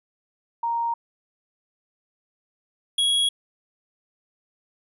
sine / square tone pair in turn, 932.3 / 3322 Hz, A#5 / G#7, 0 / 0 cents, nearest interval octave + minor seventh, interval 2200 cents, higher second, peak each -22 / -19 dBFS, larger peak second, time 0.63-0.94 / 2.98-3.29 s, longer neither, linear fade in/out 5 ms, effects resampled to 24000 Hz

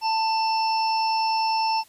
harmonic tone, 890 Hz, A5, 20 cents sharp, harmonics 1 / 3 / 5 / 6, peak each -21 / -33 / -40 / -29 dBFS, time 0.01-1.84 s, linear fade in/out 50 ms, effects white hiss -55 dBFS RMS until 1.88 s + resampled to 32000 Hz

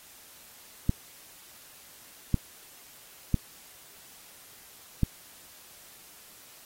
clicks, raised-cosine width 5 ms, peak -10 dBFS, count 4, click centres 0.894 / 2.343 / 3.343 / 5.033 s, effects white hiss -52 dBFS RMS until 6.65 s + AAC 48 kbps

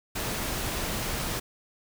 pink noise, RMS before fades -31 dBFS, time 0.15-1.4 s, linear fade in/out 10 ms, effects none

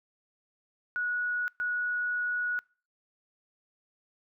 sine tone bursts at uneven times, 1462 Hz, F#6, 21 cents flat, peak -28 dBFS, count 2, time 0.96-1.48 / 1.6-2.59 s, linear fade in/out 0 ms, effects noise-tail reverb RT60 0.4 s tail -26 dB re dry

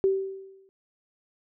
sine tone with exponential decay, 386.2 Hz, G4, 26 cents flat, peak -17 dBFS, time 0.04-0.69 s, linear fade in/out 0 ms, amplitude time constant 140 ms, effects none

